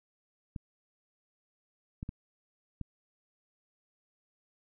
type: clicks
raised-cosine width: 5 ms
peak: -25 dBFS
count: 4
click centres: 0.562 / 2.029 / 2.091 / 2.813 s
effects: none